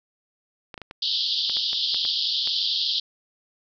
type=clicks; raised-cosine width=0.3 ms; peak=-21 dBFS; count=10; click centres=0.742 / 0.778 / 0.817 / 0.911 / 1.497 / 1.569 / 1.731 / 1.945 / 2.051 / 2.474 s
type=band-pass noise; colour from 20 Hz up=pink; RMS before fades=-25 dBFS; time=1.02-3 s; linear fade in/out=5 ms; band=3100 to 5000 Hz; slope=96 dB/octave
effects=none